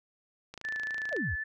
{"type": "click train", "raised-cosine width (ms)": 0.2, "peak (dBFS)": -26, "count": 18, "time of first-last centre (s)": [0.54, 1.165], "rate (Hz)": 27.2}
{"type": "tone with vibrato", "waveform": "sine", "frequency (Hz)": 1746, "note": "A6", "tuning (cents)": -14, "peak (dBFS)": -32, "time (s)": [0.64, 1.44], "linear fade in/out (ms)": 10, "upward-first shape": "sine", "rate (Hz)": 4, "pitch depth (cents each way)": 11}
{"type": "exponential sweep", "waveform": "sine", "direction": "down", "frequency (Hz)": [740, 58.27], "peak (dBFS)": -31, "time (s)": [1.11, 1.36], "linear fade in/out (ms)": 20}
{"effects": []}